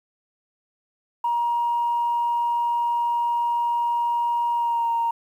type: tone with pitch glide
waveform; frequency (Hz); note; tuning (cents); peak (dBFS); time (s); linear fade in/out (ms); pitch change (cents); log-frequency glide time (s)
sine; 947 to 929.7; A#5 to A#5; +27 to -5; -19; 1.24-5.11; 5; -32; 4.54-4.89
effects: tanh soft clip ceiling -15 dBFS + 9-bit